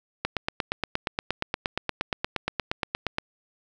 click train, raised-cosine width 0.3 ms, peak -9 dBFS, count 26, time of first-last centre 0.25-3.184 s, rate 8.52 Hz, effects none

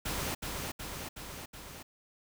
pink noise with echo, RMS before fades -35 dBFS, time 0.05-0.35 s, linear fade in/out 10 ms, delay 370 ms, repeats 4, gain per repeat -3 dB, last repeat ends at 1.83 s, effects none

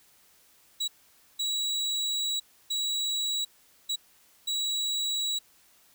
35% pulse tone bursts at uneven times, 3894 Hz, B7, 25 cents flat, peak -25 dBFS, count 5, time 0.8-0.88 / 1.39-2.4 / 2.7-3.45 / 3.89-3.96 / 4.47-5.39 s, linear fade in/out 10 ms, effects white hiss -61 dBFS RMS until 5.94 s

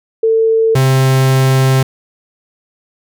sine / 45% pulse tone pair in turn, 447.6 / 132.31 Hz, A4 / C3, +30 / +20 cents, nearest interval octave + major sixth, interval 2110 cents, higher first, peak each -8 dBFS, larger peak neither, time 0.23-0.75 / 0.75-1.83 s, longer second, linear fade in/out 5 ms, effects none

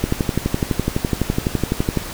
click train, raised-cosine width 3 ms, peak -4 dBFS, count 24, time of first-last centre 0.04-1.973 s, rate 11.9 Hz, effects pink hiss -31 dBFS RMS until 2.13 s

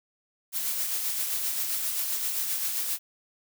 blue noise with tremolo, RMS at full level -28 dBFS, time 0.52-2.99 s, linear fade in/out 50 ms, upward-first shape sine, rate 7.6 Hz, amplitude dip 35%, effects none

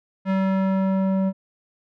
square tone with low-pass filter sweep, 191.5 Hz, G3, 40 cents flat, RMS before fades -21 dBFS, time 0.25-1.33 s, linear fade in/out 50 ms, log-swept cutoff 2000 to 650 Hz, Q 0.86, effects none

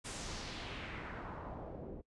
pink noise with low-pass filter sweep, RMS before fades -45 dBFS, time 0.04-2.02 s, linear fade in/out 20 ms, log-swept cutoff 9400 to 380 Hz, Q 1.8, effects noise-tail reverb RT60 0.1 s tail -23 dB re dry + resampled to 24000 Hz

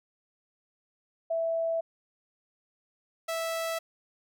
sine / sawtooth tone pair in turn, 659.3 / 656.8 Hz, E5 / E5, 0 / -6 cents, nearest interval unison, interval 6 cents, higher first, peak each -26 / -26 dBFS, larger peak neither, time 1.3-1.81 / 3.28-3.79 s, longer neither, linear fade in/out 10 ms, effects none

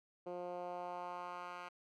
10% pulse tone with band-pass filter sweep, 177.4 Hz, F3, 27 cents sharp, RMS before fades -45 dBFS, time 0.26-1.69 s, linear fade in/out 10 ms, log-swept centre 450 to 1600 Hz, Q 1.8, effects none

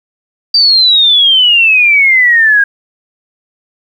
sine exponential sweep, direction down, 4699 to 1612 Hz, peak -4 dBFS, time 0.54-2.64 s, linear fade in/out 5 ms, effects 7-bit

